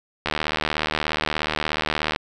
click train, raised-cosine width 0.3 ms, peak -6 dBFS, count 147, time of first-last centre 0.26-2.161 s, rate 76.8 Hz, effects none

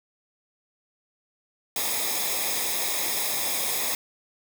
white noise with comb filter, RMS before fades -27 dBFS, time 1.76-3.95 s, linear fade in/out 2 ms, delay 0.68 ms, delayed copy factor -0.7, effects none

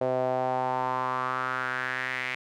sawtooth tone with band-pass filter sweep, 128.3 Hz, C3, 34 cents flat, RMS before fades -29 dBFS, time 0.01-2.35 s, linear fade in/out 5 ms, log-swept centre 570 to 2200 Hz, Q 4.1, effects none

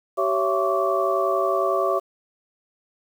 sine tone cluster, 384.6 / 556 / 667 / 1086 / 1157 Hz, G4 / C#5 / E5 / C#6 / D6, -33 / +5 / +20 / -36 / -26 cents, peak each -25 / -25 / -24 / -31 / -25 dBFS, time 0.17-2 s, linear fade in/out 20 ms, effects 8-bit

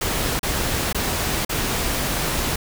pink noise with dropouts, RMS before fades -23 dBFS, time 0.01-2.56 s, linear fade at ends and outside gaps 5 ms, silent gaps 0.394-0.43 / 0.928-0.946 / 1.45-1.493 s, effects none

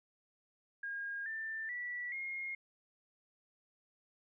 sine tone with pitch steps, 1624 / 1781.2 / 1953.7 / 2143 Hz, G#6 / A6 / B6 / C7, -39 / +21 / -19 / +41 cents, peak -38 dBFS, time 0.83-2.55 s, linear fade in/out 5 ms, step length 430 ms, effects none

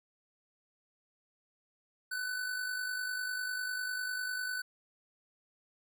square tone with amplitude modulation, 1500 Hz, F#6, 23 cents sharp, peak -33 dBFS, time 2.11-4.62 s, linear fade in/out 10 ms, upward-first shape sine, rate 50 Hz, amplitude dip 45%, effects none

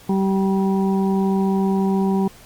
harmonic tone, 193.3 Hz, G3, 24 cents flat, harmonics 1 / 2 / 4 / 5, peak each -17 / -23 / -29 / -31 dBFS, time 0.09-2.28 s, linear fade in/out 5 ms, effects pink hiss -46 dBFS RMS until 2.45 s + Opus 48 kbps

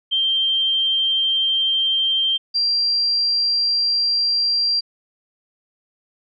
sine tone pair in turn, 3154 / 4738 Hz, G7 / D8, +10 / +14 cents, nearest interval perfect fifth, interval 704 cents, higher second, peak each -16 dBFS, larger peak neither, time 0.11-2.38 / 2.54-4.81 s, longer neither, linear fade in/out 20 ms, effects none

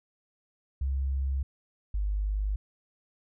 sine tone pair in turn, 67.5 / 50.57 Hz, C#2 / G#1, -45 / -45 cents, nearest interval perfect fourth, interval 500 cents, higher first, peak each -26 dBFS, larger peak neither, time 0.81-1.43 / 1.94-2.56 s, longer neither, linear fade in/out 5 ms, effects none

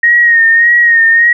sine tone with vibrato, 1864.7 Hz, A#6, in tune, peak -4 dBFS, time 0.03-1.33 s, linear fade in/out 5 ms, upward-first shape sine, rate 1.7 Hz, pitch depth 43 cents each way, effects none

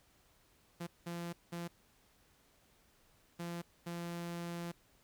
sawtooth tone bursts at uneven times, 171.5 Hz, F3, 31 cents flat, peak -36 dBFS, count 5, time 0.8-0.87 / 1.06-1.33 / 1.52-1.68 / 3.39-3.62 / 3.86-4.72 s, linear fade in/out 10 ms, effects pink hiss -69 dBFS RMS until 5.03 s

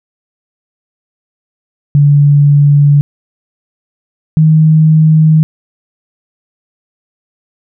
sine tone pair in turn, 144.3 / 156.92 Hz, D3 / D#3, -30 / +15 cents, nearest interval minor second, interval 145 cents, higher second, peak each -3 dBFS, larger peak neither, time 1.95-3.01 / 4.37-5.43 s, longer neither, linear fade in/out 0 ms, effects none

